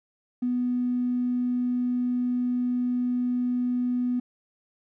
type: tone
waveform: triangle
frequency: 246.9 Hz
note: B3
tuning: in tune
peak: -19 dBFS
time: 0.42-4.2 s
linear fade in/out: 10 ms
effects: tanh soft clip ceiling -21 dBFS